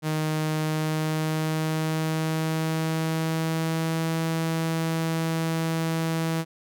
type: tone with pitch glide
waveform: sawtooth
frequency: 155.56 to 162.82 Hz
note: D#3 to E3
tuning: 0 to -21 cents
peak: -20 dBFS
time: 0.02-6.45 s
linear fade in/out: 50 ms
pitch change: +79 cents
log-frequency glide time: 0.62-4.14 s
effects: none